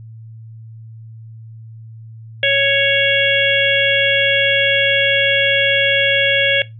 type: harmonic tone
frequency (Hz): 554.4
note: C#5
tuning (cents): 0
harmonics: 1 / 3 / 4 / 5 / 6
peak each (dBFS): -18 / -18 / -18 / -18 / -18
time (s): 2.43-6.62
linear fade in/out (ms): 2
effects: noise-tail reverb RT60 0.2 s tail -19 dB re dry + added 112 Hz sine -33 dBFS peak until 6.79 s